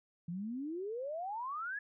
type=exponential sweep; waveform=sine; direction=up; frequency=164.1 to 1730 Hz; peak=-37 dBFS; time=0.28-1.79 s; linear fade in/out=5 ms; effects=none